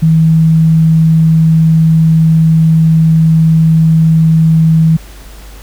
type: tone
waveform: sine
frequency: 160.8 Hz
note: E3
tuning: 43 cents flat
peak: -4 dBFS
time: 0.02-4.97 s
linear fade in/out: 10 ms
effects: added 50 Hz sine -30 dBFS peak until 5.62 s + pink hiss -37 dBFS RMS until 5.62 s